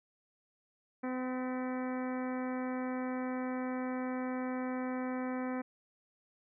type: harmonic tone with a mistuned harmonic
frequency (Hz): 255.1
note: C4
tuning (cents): -44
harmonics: 1 / 2 / 3 / 4 / 5 / 6 / 7 / 8 / 9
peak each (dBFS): -35 / -41 / -45 / -47 / -49 / -51 / -52 / -53 / -54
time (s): 1.03-5.62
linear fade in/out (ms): 10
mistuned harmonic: 8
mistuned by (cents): -48
effects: none